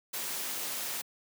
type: noise with amplitude modulation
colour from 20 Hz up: white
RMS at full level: -34 dBFS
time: 0.13-1.02 s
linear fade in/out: 10 ms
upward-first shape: sine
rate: 260 Hz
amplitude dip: 40%
effects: high-pass 200 Hz 12 dB/octave